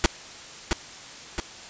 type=noise with echo; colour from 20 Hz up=pink; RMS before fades=-17 dBFS; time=0.04-0.06 s; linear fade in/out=0 ms; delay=670 ms; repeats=2; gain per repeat=-5 dB; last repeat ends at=1.4 s; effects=white hiss -42 dBFS RMS until 1.69 s + resampled to 16000 Hz